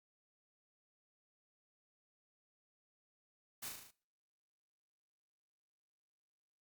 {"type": "noise with echo", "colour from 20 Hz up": "white", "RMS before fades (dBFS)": -45, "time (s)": [3.62, 3.69], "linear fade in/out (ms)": 10, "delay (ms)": 37, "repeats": 6, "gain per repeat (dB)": -3, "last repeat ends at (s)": 3.912, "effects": ["noise-tail reverb RT60 0.4 s tail -20 dB re dry", "Opus 48 kbps"]}